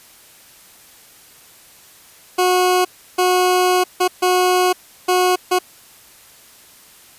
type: tone bursts at uneven times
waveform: 20% pulse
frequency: 364.5 Hz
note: F#4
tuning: 26 cents flat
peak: -8 dBFS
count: 6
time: 2.38-2.85 / 3.18-3.84 / 4-4.08 / 4.22-4.73 / 5.08-5.36 / 5.51-5.59 s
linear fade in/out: 10 ms
effects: white hiss -46 dBFS RMS until 7.18 s + resampled to 32000 Hz